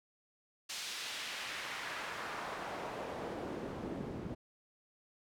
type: noise with band-pass filter sweep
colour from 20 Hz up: pink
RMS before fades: -42 dBFS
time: 0.69-4.35 s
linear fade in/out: 10 ms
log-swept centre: 4700 to 200 Hz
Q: 1
effects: none